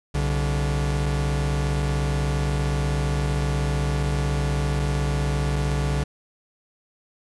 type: tone pair together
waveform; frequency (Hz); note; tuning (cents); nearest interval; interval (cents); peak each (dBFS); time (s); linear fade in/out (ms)
45% pulse; 64.1 / 143.9; C2 / D3; -35 / -35; octave + major second; 1400; -24; 0.14-6.04; 10
effects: resampled to 24000 Hz + 10-bit